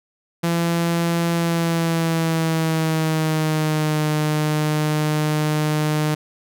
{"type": "tone with pitch glide", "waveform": "sawtooth", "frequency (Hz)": [169.2, 152.49], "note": ["E3", "D#3"], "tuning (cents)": [45, -35], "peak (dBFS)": -14, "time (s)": [0.43, 6.15], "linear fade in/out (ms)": 10, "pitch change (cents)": -180, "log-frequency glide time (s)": [1.33, 4.08], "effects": []}